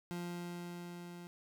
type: tone with level ramp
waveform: 30% pulse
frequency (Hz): 174.5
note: F3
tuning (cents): -1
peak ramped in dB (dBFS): -36 to -45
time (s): 0.11-1.27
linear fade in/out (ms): 0
effects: none